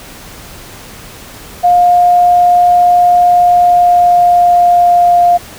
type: tone with pitch glide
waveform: sine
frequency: 709 to 702.1 Hz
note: F5 to F5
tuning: +26 to +9 cents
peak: -4 dBFS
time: 1.63-5.38 s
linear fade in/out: 20 ms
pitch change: -17 cents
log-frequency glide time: 3.29-5.18 s
effects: pink hiss -32 dBFS RMS until 5.58 s